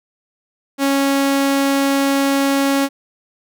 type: tone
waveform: sawtooth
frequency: 276 Hz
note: C#4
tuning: 7 cents flat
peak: -10 dBFS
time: 0.78-2.89 s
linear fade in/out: 50 ms
effects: none